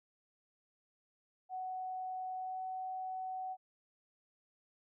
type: tone with pitch glide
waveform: sine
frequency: 745 to 749.7 Hz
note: F#5 to F#5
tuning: +12 to +23 cents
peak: -38 dBFS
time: 1.49-3.57 s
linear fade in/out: 50 ms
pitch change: +11 cents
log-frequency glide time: 2.35-2.59 s
effects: none